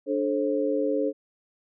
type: tone cluster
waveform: sine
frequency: 294.1 / 434.6 / 534 Hz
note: D4 / A4 / C5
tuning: +3 / -21 / +35 cents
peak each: -27 dBFS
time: 0.06-1.13 s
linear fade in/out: 50 ms
effects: none